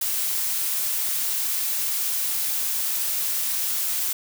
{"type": "noise", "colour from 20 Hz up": "blue", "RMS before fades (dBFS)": -25, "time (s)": [0.01, 4.13], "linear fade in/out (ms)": 5, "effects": []}